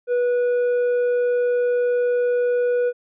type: tone with tanh clipping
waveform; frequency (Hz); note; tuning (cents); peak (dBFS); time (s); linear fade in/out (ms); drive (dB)
sine; 488.4; B4; -19; -18; 0.07-2.93; 50; 5
effects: none